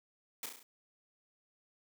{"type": "noise with echo", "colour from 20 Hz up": "white", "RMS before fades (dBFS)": -40, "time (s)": [0.43, 0.46], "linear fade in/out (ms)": 2, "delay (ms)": 34, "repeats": 5, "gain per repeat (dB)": -4, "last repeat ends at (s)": 0.63, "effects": ["high-pass 200 Hz 12 dB/octave"]}